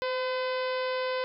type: harmonic tone with a mistuned harmonic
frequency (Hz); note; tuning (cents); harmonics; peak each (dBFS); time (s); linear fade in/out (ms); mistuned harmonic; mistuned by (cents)
508; B4; +49; 1 / 2 / 3 / 4 / 5 / 6 / 7 / 8 / 9 / 10; -29 / -35 / -39 / -41 / -43 / -45 / -46 / -47 / -48 / -49; 0.02-1.24; 0; 1; +19
effects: none